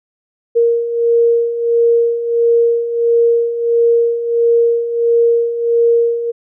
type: beating tone pair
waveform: sine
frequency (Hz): 466.2 / 467.7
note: A#4 / A#4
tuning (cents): 0 / +6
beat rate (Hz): 1.5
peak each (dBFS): -17 / -11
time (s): 0.55-6.32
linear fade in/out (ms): 20
effects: none